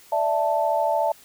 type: chord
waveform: sine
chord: D suspended second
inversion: none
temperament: just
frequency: 587.3 / 660.7 / 881 Hz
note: D5 / E5 / A5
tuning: 0 / +4 / +2 cents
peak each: -25 / -23 / -23 dBFS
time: 0.12-1.12 s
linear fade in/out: 5 ms
effects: white hiss -51 dBFS RMS until 1.24 s